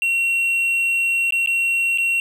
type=tone with dropouts; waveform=triangle; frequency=2734 Hz; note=F7; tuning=37 cents flat; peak=-15 dBFS; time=0.02-2.2 s; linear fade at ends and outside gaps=1 ms; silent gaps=1.307-1.323 / 1.461-1.473 / 1.976-1.983 s; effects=none